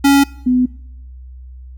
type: tone pair in turn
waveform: square / sine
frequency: 279.2 / 251 Hz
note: C#4 / B3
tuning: +13 / +28 cents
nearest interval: major second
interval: 185 cents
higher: first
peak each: -8 / -10 dBFS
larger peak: first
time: 0.04-0.24 / 0.46-0.66 s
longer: neither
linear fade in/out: 10 ms
effects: noise-tail reverb RT60 0.8 s tail -23 dB re dry + added 63 Hz sine -32 dBFS peak until 1.77 s